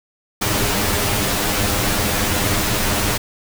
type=noise with comb filter; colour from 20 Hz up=pink; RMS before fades=-19 dBFS; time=0.41-3.18 s; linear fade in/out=10 ms; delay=9.8 ms; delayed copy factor=+0.8; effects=none